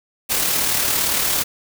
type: noise with amplitude modulation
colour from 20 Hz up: white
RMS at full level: -18 dBFS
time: 0.29-1.44 s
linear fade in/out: 20 ms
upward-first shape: sine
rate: 37.6 Hz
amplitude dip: 35%
effects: none